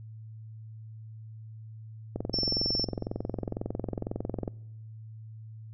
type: click train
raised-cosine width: 2 ms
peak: -18 dBFS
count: 52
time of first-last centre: 2.16-4.478 s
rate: 22 Hz
type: tone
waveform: sine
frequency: 5390 Hz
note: E8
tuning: 38 cents sharp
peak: -27 dBFS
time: 2.33-2.85 s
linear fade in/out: 10 ms
effects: noise-tail reverb RT60 1.0 s tail -25 dB re dry + added 110 Hz sine -42 dBFS peak until 5.73 s